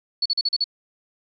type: tone bursts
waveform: sine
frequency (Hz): 4422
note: C#8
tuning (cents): -5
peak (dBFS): -18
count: 6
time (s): 0.22-0.642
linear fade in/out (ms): 5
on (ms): 37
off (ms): 40
effects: none